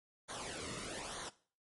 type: noise with flanger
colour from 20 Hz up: pink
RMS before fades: -44 dBFS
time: 0.28-1.3 s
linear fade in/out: 20 ms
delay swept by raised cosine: 0.38 to 1.27 ms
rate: 1.1 Hz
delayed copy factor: -0.75
effects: noise-tail reverb RT60 0.4 s tail -17 dB re dry + MP3 48 kbps